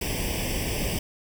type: noise with comb filter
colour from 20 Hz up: pink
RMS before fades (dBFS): -28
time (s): 0.01-0.99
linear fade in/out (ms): 5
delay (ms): 0.37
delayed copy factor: +0.9
effects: none